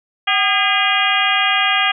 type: harmonic tone with a mistuned harmonic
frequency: 406.6 Hz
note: G#4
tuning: 37 cents flat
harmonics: 2 / 3 / 4 / 5 / 6 / 7 / 8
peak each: -21 / -21 / -21 / -21 / -21 / -21 / -21 dBFS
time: 0.27-1.92 s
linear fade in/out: 10 ms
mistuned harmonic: 2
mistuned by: -100 cents
effects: none